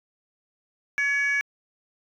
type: tone pair together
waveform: sine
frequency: 1693 / 2260 Hz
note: G#6 / C#7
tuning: +33 / +33 cents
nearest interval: perfect fourth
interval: 500 cents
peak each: -22 dBFS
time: 0.98-1.41 s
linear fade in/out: 0 ms
effects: tanh soft clip ceiling -18 dBFS